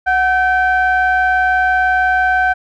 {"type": "ring-modulated tone", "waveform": "triangle", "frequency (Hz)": 401, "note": "G4", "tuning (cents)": 39, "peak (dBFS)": -6, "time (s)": [0.06, 2.54], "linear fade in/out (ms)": 20, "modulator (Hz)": 1140, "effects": []}